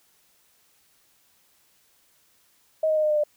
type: tone with pitch steps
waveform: sine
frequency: 630 / 623.1 / 616.3 / 609.6 / 602.9 / 596.4 Hz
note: D#5 / D#5 / D#5 / D#5 / D5 / D5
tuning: +21 / +2 / -17 / -36 / +45 / +27 cents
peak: -19 dBFS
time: 2.83-3.238 s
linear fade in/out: 5 ms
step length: 68 ms
effects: white hiss -63 dBFS RMS until 3.36 s